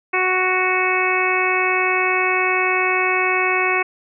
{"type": "harmonic tone", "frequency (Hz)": 369.9, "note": "F#4", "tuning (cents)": 0, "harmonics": [1, 2, 3, 4, 5, 6, 7], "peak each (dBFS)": [-23, -25, -23, -27, -26, -21, -23], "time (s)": [0.13, 3.83], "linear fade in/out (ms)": 10, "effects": []}